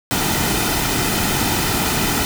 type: noise with comb filter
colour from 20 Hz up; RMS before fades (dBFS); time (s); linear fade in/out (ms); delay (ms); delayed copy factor
pink; -19; 0.11-2.25; 0; 1.8; -0.5
effects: none